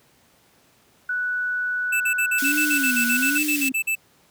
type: tone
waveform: sine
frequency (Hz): 1480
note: F#6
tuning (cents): 0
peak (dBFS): -22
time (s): 1.09-3.38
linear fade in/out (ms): 5
type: tone bursts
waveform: square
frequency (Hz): 2637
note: E7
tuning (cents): 0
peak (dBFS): -21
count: 16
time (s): 1.92-3.954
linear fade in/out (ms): 10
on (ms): 84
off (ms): 46
type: high-pass noise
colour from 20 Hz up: white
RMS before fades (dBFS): -29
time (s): 2.38-3.69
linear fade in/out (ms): 5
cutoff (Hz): 1800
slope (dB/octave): 24
type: tone with vibrato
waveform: sine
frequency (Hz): 268.9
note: C4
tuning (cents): +47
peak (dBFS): -24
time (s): 2.42-3.72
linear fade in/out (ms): 5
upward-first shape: sine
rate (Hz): 1.2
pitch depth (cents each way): 200
effects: pink hiss -58 dBFS RMS until 4.3 s + high-pass 100 Hz 12 dB/octave